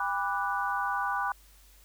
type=chord; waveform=sine; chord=G major seventh; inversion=none; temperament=equal with one note detuned; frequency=800.5 / 987.8 / 1174.7 / 1480 Hz; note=G5 / B5 / D6 / F#6; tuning=+36 / 0 / 0 / 0 cents; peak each=-33 dBFS; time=0-1.32 s; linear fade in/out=2 ms; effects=added 50 Hz sine -56 dBFS peak until 1.84 s + white hiss -60 dBFS RMS until 1.84 s